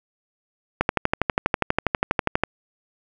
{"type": "click train", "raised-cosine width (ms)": 0.5, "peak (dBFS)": -3, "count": 21, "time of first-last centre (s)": [0.81, 2.436], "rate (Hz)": 12.3, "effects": []}